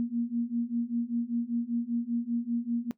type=beating tone pair; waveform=sine; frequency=233.1 / 238.2 Hz; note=A#3 / A#3; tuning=0 / +38 cents; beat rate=5.1 Hz; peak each=-31 / -30 dBFS; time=0-2.91 s; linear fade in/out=0 ms; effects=noise-tail reverb RT60 0.1 s tail -18 dB re dry